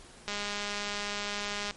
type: click train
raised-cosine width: 0.2 ms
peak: -17 dBFS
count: 294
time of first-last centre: 0.28-1.709 s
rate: 205 Hz
effects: pink hiss -52 dBFS RMS until 1.76 s + MP3 48 kbps